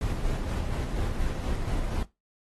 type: noise with tremolo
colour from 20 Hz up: brown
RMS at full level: -28 dBFS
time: 0.01-2.03 s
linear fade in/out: 2 ms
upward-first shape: square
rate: 4.2 Hz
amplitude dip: 30%
effects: noise-tail reverb RT60 0.2 s tail -17 dB re dry + AAC 32 kbps